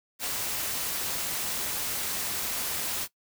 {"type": "noise with amplitude modulation", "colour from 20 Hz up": "white", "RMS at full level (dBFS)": -29, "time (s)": [0.19, 3.08], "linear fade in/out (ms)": 50, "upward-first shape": "sine", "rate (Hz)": 285, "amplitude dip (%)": 50, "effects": ["noise-tail reverb RT60 0.1 s tail -19 dB re dry"]}